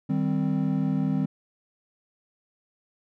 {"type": "chord", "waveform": "triangle", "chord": "C minor", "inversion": "first", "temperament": "equal", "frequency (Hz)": [155.56, 196, 261.6], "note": ["Eb3", "G3", "C4"], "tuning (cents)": [0, 0, 0], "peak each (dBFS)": -25, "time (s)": [0.09, 1.26], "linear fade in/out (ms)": 10, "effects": []}